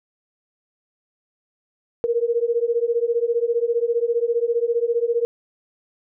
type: beating tone pair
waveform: sine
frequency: 462.8 / 477.8 Hz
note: A#4 / A#4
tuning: -13 / +43 cents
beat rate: 15 Hz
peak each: -21 dBFS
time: 2.04-5.25 s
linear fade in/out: 0 ms
effects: none